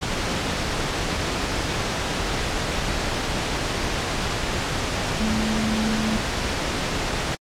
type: tone in noise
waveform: sine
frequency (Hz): 218.2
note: A3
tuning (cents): -14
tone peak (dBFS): -22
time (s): 5.19-6.18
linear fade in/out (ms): 20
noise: pink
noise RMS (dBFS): -25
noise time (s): 0.01-7.36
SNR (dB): 0
effects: low-pass 6000 Hz 12 dB/octave + AAC 64 kbps